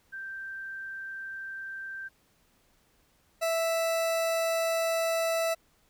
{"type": "tone pair in turn", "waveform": ["sine", "40% pulse"], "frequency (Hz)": [1568, 659.3], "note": ["G6", "E5"], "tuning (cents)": [0, 0], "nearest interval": "octave + minor third", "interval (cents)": 1500, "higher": "first", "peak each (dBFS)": [-36, -25], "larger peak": "second", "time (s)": [[0.12, 2.09], [3.41, 5.55]], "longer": "second", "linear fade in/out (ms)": 20, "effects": ["pink hiss -67 dBFS RMS until 5.89 s"]}